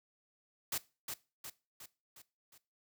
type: noise with echo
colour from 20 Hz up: white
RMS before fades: -36 dBFS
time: 0.72-0.78 s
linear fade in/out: 5 ms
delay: 360 ms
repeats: 5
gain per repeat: -5 dB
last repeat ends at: 2.58 s
effects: noise-tail reverb RT60 0.3 s tail -19 dB re dry